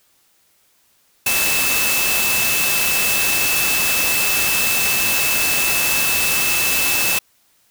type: tone in noise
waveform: sine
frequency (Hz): 2625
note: E7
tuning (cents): -8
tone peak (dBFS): -20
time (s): 1.26-7.19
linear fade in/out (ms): 5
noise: white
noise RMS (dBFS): -19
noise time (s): 1.26-7.19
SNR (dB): -4
effects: white hiss -59 dBFS RMS until 7.7 s